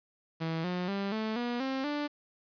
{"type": "tone with pitch steps", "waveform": "sawtooth", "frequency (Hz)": [162.8, 179.6, 198.13, 218.6, 241.1, 266, 293.4], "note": ["E3", "F3", "G3", "A3", "B3", "C4", "D4"], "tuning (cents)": [-21, 49, 19, -11, -41, 29, -2], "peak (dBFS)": -27, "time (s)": [0.4, 2.08], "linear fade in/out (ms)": 20, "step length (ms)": 240, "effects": ["resampled to 11025 Hz", "9-bit"]}